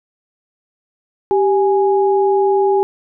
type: tone pair together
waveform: sine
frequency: 391.2 / 830 Hz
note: G4 / G#5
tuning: -4 / -1 cents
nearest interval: octave + minor second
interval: 1303 cents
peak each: -12 / -17 dBFS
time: 1.31-2.83 s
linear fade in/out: 0 ms
effects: none